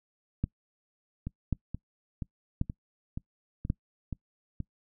two click trains, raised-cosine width 5 ms, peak -15 / -22 dBFS, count 4 / 8, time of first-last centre 0.44-3.701 / 1.27-4.603 s, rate 0.92 / 2.1 Hz, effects noise-tail reverb RT60 0.1 s tail -24 dB re dry

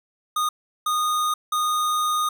square tone bursts at uneven times, 1232 Hz, D#6, 17 cents flat, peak -21 dBFS, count 3, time 0.36-0.49 / 0.86-1.34 / 1.52-2.29 s, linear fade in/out 5 ms, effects none

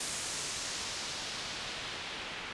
white noise with low-pass filter sweep, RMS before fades -39 dBFS, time 0-2.53 s, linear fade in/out 5 ms, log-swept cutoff 8700 to 2700 Hz, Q 1.2, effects resampled to 24000 Hz

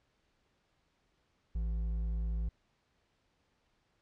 triangle tone with hard clipping, 55.3 Hz, A1, 9 cents sharp, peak -33 dBFS, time 1.55-2.49 s, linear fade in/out 5 ms, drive 9 dB, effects pink hiss -75 dBFS RMS until 4.01 s + low-pass 5000 Hz 12 dB/octave

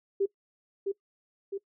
sine tone with echo, 394.7 Hz, G4, 12 cents sharp, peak -23 dBFS, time 0.2-0.26 s, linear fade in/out 10 ms, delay 660 ms, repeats 2, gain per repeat -4 dB, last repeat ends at 1.58 s, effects noise-tail reverb RT60 0.1 s tail -20 dB re dry

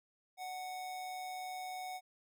square tone with amplitude modulation, 740 Hz, F#5, in tune, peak -40 dBFS, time 0.37-2.01 s, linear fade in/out 50 ms, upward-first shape sine, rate 143 Hz, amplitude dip 35%, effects none

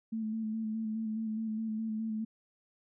sine tone with vibrato, 220 Hz, A3, in tune, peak -32 dBFS, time 0.12-2.25 s, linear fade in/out 10 ms, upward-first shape square, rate 4.8 Hz, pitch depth 24 cents each way, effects none

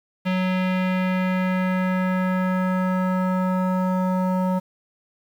square tone with low-pass filter sweep, 185 Hz, F#3, in tune, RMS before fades -22 dBFS, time 0.25-4.6 s, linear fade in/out 20 ms, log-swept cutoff 2800 to 950 Hz, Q 1.9, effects 8-bit

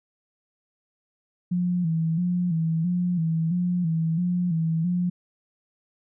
sine tone with vibrato, 170 Hz, F3, 46 cents flat, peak -21 dBFS, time 1.51-5.1 s, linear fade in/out 10 ms, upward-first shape square, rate 1.5 Hz, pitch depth 78 cents each way, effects none

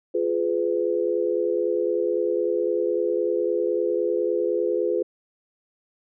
sine chord, F diminished, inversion none, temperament just, 349.2 / 419.1 / 502.9 Hz, F4 / Ab4 / Cb5, 0 / +16 / +31 cents, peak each -25 dBFS, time 0.14-5.03 s, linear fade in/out 10 ms, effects none

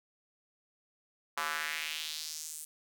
square tone with high-pass filter sweep, 77.78 Hz, D#2, in tune, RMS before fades -38 dBFS, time 1.37-2.65 s, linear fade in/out 5 ms, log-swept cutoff 1100 to 9200 Hz, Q 2.2, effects none

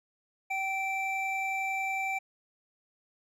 triangle tone pair together, 769.7 / 2340 Hz, G5 / D7, -32 / -7 cents, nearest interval octave + perfect fifth, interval 1925 cents, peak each -31 / -30 dBFS, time 0.5-2.19 s, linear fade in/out 10 ms, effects none

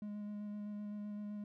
triangle tone with vibrato, 207.7 Hz, G#3, in tune, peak -39 dBFS, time 0.02-1.44 s, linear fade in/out 2 ms, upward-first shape square, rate 7.8 Hz, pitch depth 10 cents each way, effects none

